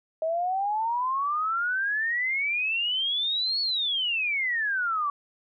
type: exponential two-way sweep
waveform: sine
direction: up then down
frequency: 630 to 4435 to 1130 Hz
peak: -24 dBFS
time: 0.22-5.1 s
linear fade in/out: 2 ms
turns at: 3.61 s
effects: none